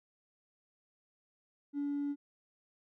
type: tone with hard clipping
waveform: sine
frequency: 286.1 Hz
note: D4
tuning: 45 cents flat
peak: -33 dBFS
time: 1.73-2.16 s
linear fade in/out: 50 ms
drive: 1 dB
effects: none